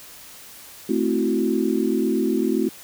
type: chord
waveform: sine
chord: F# half-diminished seventh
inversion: first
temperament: equal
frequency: 220 / 261.6 / 329.6 / 370 Hz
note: A3 / C4 / E4 / F#4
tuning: 0 / 0 / 0 / 0 cents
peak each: -24 dBFS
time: 0.89-2.69 s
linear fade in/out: 5 ms
effects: white hiss -43 dBFS RMS until 2.83 s